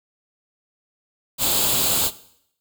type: noise with comb filter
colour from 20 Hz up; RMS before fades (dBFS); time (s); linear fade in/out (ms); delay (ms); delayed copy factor
white; -20; 1.38-2.11; 50; 0.26; +0.65
effects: noise-tail reverb RT60 0.7 s tail -17 dB re dry